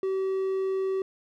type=tone; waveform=triangle; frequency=382.6 Hz; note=G4; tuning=42 cents flat; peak=-23 dBFS; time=0.03-1.02 s; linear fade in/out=2 ms; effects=none